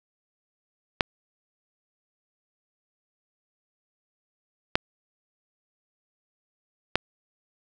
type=clicks; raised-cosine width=0.3 ms; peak=-4 dBFS; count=3; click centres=1.008 / 4.755 / 6.956 s; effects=none